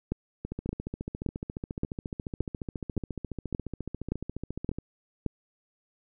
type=two click trains; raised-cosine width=3 ms; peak=-21 / -15 dBFS; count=63 / 10; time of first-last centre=0.45-4.786 / 0.12-5.263 s; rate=14.3 / 1.75 Hz; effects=none